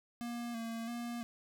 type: tone with vibrato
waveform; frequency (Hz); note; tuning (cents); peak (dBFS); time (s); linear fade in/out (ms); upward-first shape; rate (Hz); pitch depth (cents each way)
square; 232.9; A#3; -1; -39; 0.21-1.23; 0; square; 1.5; 33
effects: none